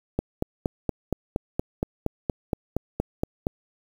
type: click train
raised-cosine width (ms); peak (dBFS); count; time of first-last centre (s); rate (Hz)
2; -10; 15; 0.19-3.469; 4.27
effects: 7-bit